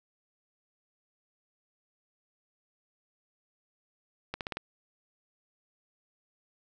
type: accelerating click train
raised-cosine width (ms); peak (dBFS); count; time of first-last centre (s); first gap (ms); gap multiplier
0.3; -18; 5; 4.34-4.57; 68; 0.89
effects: none